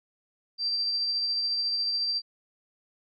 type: tone with tremolo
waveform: sine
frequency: 4699 Hz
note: D8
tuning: in tune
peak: -24 dBFS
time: 0.58-2.22 s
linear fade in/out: 50 ms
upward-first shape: triangle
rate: 14 Hz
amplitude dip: 30%
effects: none